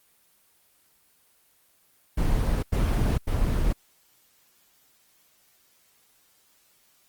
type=noise bursts; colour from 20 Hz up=brown; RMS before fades=-23 dBFS; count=3; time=2.17-3.73 s; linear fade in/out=10 ms; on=460 ms; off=90 ms; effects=white hiss -63 dBFS RMS until 7.08 s + Opus 24 kbps